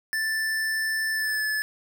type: tone with pitch glide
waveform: square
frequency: 1764 to 1728.7 Hz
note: A6 to A6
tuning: +4 to -31 cents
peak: -25 dBFS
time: 0.13-1.62 s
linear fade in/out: 0 ms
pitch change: -35 cents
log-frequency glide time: 1.12-1.44 s
effects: none